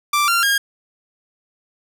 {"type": "tone with pitch steps", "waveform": "sawtooth", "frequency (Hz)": [1174.7, 1380.9, 1623.3], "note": ["D6", "F6", "G#6"], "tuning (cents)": [0, -20, -40], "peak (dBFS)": -11, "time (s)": [0.13, 0.58], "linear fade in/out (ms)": 5, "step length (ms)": 150, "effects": []}